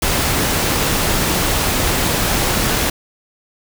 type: noise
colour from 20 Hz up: pink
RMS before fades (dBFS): -17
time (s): 0.02-2.9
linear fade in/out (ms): 5
effects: none